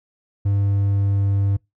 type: tone with pitch glide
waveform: triangle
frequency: 100 to 99.31 Hz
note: G2 to G2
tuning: +35 to +23 cents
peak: -14 dBFS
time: 0.45-1.57 s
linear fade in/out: 10 ms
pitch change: -12 cents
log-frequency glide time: 0.59-1.23 s
effects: noise-tail reverb RT60 0.2 s tail -25 dB re dry